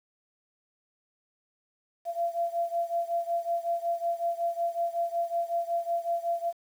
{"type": "beating tone pair", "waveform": "sine", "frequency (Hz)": [681, 686.4], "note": ["F5", "F5"], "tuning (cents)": [-44, -30], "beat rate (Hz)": 5.4, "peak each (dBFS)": [-29, -31], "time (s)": [2.05, 6.53], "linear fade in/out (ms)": 50, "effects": ["9-bit"]}